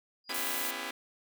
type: tone with exponential growth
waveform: sine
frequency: 4862 Hz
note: D#8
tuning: 41 cents flat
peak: -32 dBFS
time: 0.24-0.32 s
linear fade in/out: 2 ms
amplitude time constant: 17 ms
type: chord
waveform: 5% pulse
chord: C# half-diminished seventh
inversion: third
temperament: just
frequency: 249.5 / 277.2 / 332.6 / 399.1 Hz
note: B3 / C#4 / E4 / G4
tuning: +18 / 0 / +16 / +31 cents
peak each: -31 dBFS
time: 0.29-0.91 s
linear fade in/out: 5 ms
type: noise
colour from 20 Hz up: blue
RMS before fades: -35 dBFS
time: 0.34-0.71 s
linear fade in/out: 5 ms
effects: none